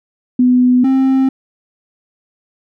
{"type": "tone pair in turn", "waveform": ["sine", "triangle"], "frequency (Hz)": [249.9, 265], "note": ["B3", "C4"], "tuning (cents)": [21, 22], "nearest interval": "minor second", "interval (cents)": 101, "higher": "second", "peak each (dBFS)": -7, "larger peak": "neither", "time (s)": [[0.39, 0.84], [0.84, 1.29]], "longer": "neither", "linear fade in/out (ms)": 5, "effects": []}